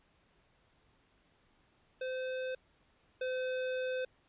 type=tone pair in turn; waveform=square; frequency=515 / 512 Hz; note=C5 / C5; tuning=-28 / -38 cents; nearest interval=unison; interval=10 cents; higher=first; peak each=-36 / -34 dBFS; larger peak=second; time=2.01-2.55 / 3.21-4.05 s; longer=second; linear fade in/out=5 ms; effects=pink hiss -70 dBFS RMS until 4.28 s + resampled to 8000 Hz